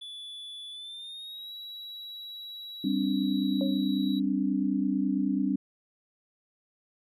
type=tone with pitch glide; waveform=triangle; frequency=3450 to 3895 Hz; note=A7 to B7; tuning=-35 to -25 cents; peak=-38 dBFS; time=0.01-4.2 s; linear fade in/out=10 ms; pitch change=+210 cents; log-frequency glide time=0.7-1.52 s
type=chord; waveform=sine; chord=G suspended fourth; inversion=none; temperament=equal with one note detuned; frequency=196 / 261.6 / 290.8 Hz; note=G3 / C4 / D4; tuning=0 / 0 / -17 cents; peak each=-29 dBFS; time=2.84-5.56 s; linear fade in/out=5 ms
type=tone with exponential decay; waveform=sine; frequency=547 Hz; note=C#5; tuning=23 cents flat; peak=-29 dBFS; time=3.61-3.88 s; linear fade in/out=1 ms; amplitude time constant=58 ms
effects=none